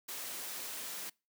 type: noise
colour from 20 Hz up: white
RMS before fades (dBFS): -42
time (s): 0.08-1.1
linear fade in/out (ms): 10
effects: noise-tail reverb RT60 0.3 s tail -26 dB re dry + high-pass 200 Hz 12 dB/octave